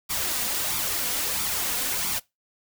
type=noise with flanger; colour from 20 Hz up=white; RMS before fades=-27 dBFS; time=0.09-2.2 s; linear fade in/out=20 ms; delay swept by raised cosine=0.85 to 4.15 ms; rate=1.5 Hz; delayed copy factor=+0.55; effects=noise-tail reverb RT60 0.2 s tail -22 dB re dry